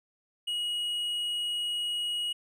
sine tone with tanh clipping, 2900 Hz, F#7, 35 cents flat, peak -30 dBFS, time 0.47-2.33 s, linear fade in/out 10 ms, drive 6 dB, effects none

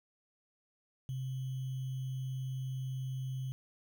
sine tone with sample-and-hold, 130.81 Hz, C3, in tune, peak -35 dBFS, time 1.09-3.52 s, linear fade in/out 0 ms, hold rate 3150 Hz, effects none

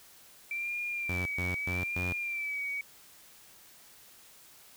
sine tone with vibrato, 2335 Hz, D7, 11 cents flat, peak -32 dBFS, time 0.51-2.81 s, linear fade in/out 2 ms, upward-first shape sine, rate 0.8 Hz, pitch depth 61 cents each way
sawtooth tone bursts, 90.1 Hz, F#2, 45 cents flat, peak -29 dBFS, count 4, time 1.09-2.13 s, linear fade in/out 5 ms, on 170 ms, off 120 ms
effects white hiss -56 dBFS RMS until 4.76 s

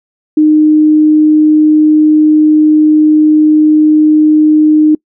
sine tone, 306.6 Hz, D#4, 25 cents flat, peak -3 dBFS, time 0.37-4.95 s, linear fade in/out 5 ms, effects noise-tail reverb RT60 0.1 s tail -26 dB re dry

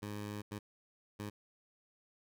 15% pulse tone bursts at uneven times, 103.83 Hz, G#2, in tune, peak -34 dBFS, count 3, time 0.02-0.42 / 0.51-0.59 / 1.19-1.3 s, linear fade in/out 10 ms, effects none

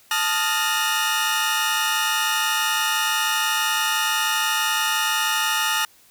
sawtooth tone cluster, 875 / 1242 / 1398 / 1840 / 2907 Hz, A5 / D#6 / F6 / A#6 / F#7, -10 / -3 / +1 / -23 / -31 cents, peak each -23 dBFS, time 0.11-5.85 s, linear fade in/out 2 ms, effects white hiss -54 dBFS RMS until 6.1 s

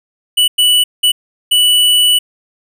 square tone bursts at uneven times, 2960 Hz, F#7, in tune, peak -8 dBFS, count 4, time 0.37-0.48 / 0.58-0.84 / 1.03-1.12 / 1.51-2.19 s, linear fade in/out 10 ms, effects none

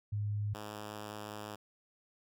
sine / 5% pulse tone pair in turn, 103.83 / 105.34 Hz, G#2 / G#2, 0 / +25 cents, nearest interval unison, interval 25 cents, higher second, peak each -32 / -31 dBFS, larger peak second, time 0.12-0.54 / 0.54-1.56 s, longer second, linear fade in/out 10 ms, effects none

